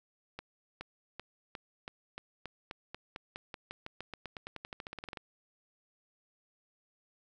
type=accelerating click train; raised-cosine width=0.3 ms; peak=-25 dBFS; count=30; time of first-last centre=0.39-5.172 s; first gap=420 ms; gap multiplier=0.92; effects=none